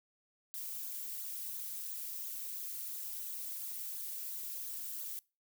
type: noise with flanger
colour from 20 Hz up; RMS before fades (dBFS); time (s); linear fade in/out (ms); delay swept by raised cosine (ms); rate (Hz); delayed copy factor
violet; -42; 0.54-5.19; 0; 0.36 to 3.26; 2.9; -0.6
effects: noise-tail reverb RT60 0.3 s tail -24 dB re dry